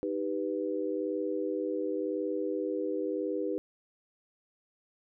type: chord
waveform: sine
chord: Eb augmented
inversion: none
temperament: equal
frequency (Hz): 311.1 / 392 / 493.9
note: Eb4 / G4 / B4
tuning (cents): 0 / 0 / 0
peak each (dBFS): -34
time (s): 0.03-3.58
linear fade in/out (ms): 0
effects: none